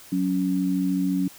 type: tone pair together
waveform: sine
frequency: 184.8 / 278.9 Hz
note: F#3 / C#4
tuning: -2 / +11 cents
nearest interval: perfect fifth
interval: 713 cents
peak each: -24 / -23 dBFS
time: 0.12-1.28 s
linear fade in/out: 5 ms
effects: white hiss -47 dBFS RMS until 1.38 s